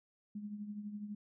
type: tone with tremolo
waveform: sine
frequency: 207.7 Hz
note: G#3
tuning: in tune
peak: -38 dBFS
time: 0.35-1.15 s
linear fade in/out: 5 ms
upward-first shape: triangle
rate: 12 Hz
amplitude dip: 65%
effects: none